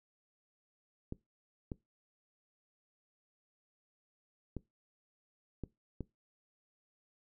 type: clicks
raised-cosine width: 3 ms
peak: -26 dBFS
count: 5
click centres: 1.124 / 1.718 / 4.567 / 5.637 / 6.007 s
effects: noise-tail reverb RT60 0.2 s tail -21 dB re dry